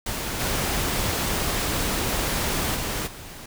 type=noise with level steps; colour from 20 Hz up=pink; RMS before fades=-29 / -25 / -28 / -40 dBFS; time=0.06-3.46 s; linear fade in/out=5 ms; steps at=0.39 / 2.74 / 3.06 s; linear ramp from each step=20 ms; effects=none